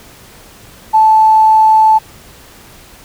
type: tone with tanh clipping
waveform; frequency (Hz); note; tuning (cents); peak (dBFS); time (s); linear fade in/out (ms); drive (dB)
triangle; 874; A5; -12; -4; 0.93-1.99; 20; 3
effects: pink hiss -39 dBFS RMS until 3.04 s